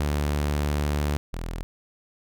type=tone pair in turn; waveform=sawtooth; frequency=73.42 / 41.38 Hz; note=D2 / E1; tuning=0 / +7 cents; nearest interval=minor seventh; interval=993 cents; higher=first; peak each=-19 / -26 dBFS; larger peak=first; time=0-1.17 / 1.33-1.63 s; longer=first; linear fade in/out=0 ms; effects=none